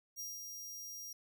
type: tone with ADSR envelope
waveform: sawtooth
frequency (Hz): 5700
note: F8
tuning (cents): +34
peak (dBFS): -38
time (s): 0.16-1.13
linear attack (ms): 37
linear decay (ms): 190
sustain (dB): -4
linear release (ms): 6
effects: none